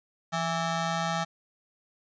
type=ring-modulated tone; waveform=20% pulse; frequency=493.9 Hz; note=B4; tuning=in tune; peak=-19 dBFS; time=0.32-1.25 s; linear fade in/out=20 ms; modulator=325 Hz; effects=resampled to 16000 Hz + 10-bit